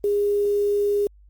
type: tone with quantisation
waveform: sine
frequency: 409 Hz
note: G#4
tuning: 26 cents flat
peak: -18 dBFS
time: 0.04-1.07 s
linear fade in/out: 2 ms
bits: 7
effects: added 50 Hz sine -48 dBFS peak until 1.29 s + Opus 32 kbps